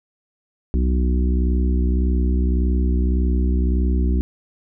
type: harmonic tone with a mistuned harmonic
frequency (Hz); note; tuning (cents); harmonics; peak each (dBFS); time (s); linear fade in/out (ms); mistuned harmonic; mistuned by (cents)
61.74; B1; 0; 1 / 3 / 4 / 5 / 6; -16 / -26 / -28 / -30 / -32; 0.74-4.21; 0; 1; +75
effects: none